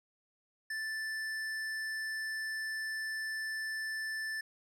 triangle tone with hard clipping, 1760 Hz, A6, in tune, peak -37 dBFS, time 0.7-4.41 s, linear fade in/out 5 ms, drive 15 dB, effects none

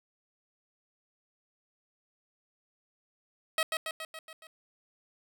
10% pulse tone with echo, 639 Hz, D#5, 46 cents sharp, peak -17 dBFS, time 3.58-3.63 s, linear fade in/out 2 ms, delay 140 ms, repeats 6, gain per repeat -4 dB, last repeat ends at 4.47 s, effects none

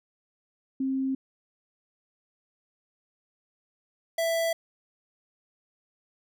sine / square tone pair in turn, 266.1 / 662.1 Hz, C4 / E5, +29 / +7 cents, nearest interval octave + major third, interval 1578 cents, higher second, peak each -25 dBFS, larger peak neither, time 0.8-1.15 / 4.18-4.53 s, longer neither, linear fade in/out 5 ms, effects none

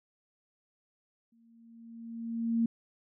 sine tone with exponential growth, 230 Hz, A#3, 23 cents flat, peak -23 dBFS, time 1.32-2.66 s, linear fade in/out 5 ms, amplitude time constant 290 ms, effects none

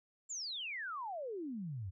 sine exponential sweep, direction down, 7459 to 85.7 Hz, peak -39 dBFS, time 0.29-1.91 s, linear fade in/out 20 ms, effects none

